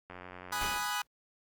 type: click train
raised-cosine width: 0.5 ms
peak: -30 dBFS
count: 62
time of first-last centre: 0.1-0.773 s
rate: 90.6 Hz
type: chord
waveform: sawtooth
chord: G# minor seventh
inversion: none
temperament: equal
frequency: 830.6 / 987.8 / 1244.5 / 1480 Hz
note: G#5 / B5 / D#6 / F#6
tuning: 0 / 0 / 0 / 0 cents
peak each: -34 dBFS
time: 0.52-1.02 s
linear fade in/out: 5 ms
type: noise with exponential decay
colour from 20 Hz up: pink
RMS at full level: -36 dBFS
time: 0.61-1.07 s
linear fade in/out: 2 ms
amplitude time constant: 100 ms
effects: Opus 48 kbps